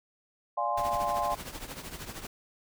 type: chord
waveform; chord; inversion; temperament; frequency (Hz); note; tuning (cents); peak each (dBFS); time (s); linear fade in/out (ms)
sine; D half-diminished seventh; none; equal; 587.3 / 698.5 / 830.6 / 1046.5; D5 / F5 / Ab5 / C6; 0 / 0 / 0 / 0; -35 / -32 / -32 / -31; 0.57-1.35; 10
type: noise with tremolo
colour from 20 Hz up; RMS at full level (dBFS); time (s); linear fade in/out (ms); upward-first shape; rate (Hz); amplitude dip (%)
pink; -38; 0.77-2.27; 5; triangle; 13; 75
effects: none